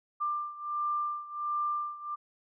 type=beating tone pair; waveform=sine; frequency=1188 / 1189.4 Hz; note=D6 / D6; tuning=+20 / +22 cents; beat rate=1.4 Hz; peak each=-32 / -35 dBFS; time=0.2-2.16 s; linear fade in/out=20 ms; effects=none